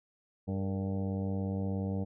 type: harmonic tone with a mistuned harmonic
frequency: 97.1 Hz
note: G2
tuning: 16 cents flat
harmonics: 1 / 2 / 3 / 4 / 5 / 6 / 7 / 8 / 9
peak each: -34 / -34 / -42 / -52 / -42 / -47 / -51 / -51 / -59 dBFS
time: 0.47-2.05 s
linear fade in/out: 20 ms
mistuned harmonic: 5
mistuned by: -56 cents
effects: none